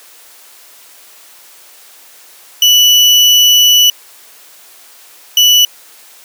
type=tone bursts at uneven times; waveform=35% pulse; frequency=2960 Hz; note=F#7; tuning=in tune; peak=-3 dBFS; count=2; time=2.62-3.9 / 5.37-5.65 s; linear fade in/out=2 ms; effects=white hiss -40 dBFS RMS until 6.24 s + high-pass 400 Hz 12 dB/octave